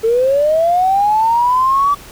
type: linear sweep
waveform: triangle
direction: up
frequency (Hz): 440 to 1160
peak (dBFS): -6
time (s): 0.03-1.95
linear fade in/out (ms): 20
effects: tanh soft clip ceiling -8 dBFS + pink hiss -37 dBFS RMS until 2.11 s